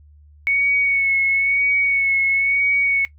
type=tone with vibrato; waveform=sine; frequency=2217 Hz; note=C#7; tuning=in tune; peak=-15 dBFS; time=0.47-3.05 s; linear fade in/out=0 ms; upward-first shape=sine; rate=1 Hz; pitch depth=28 cents each way; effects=noise-tail reverb RT60 0.1 s tail -18 dB re dry + added 74 Hz sine -45 dBFS peak until 3.18 s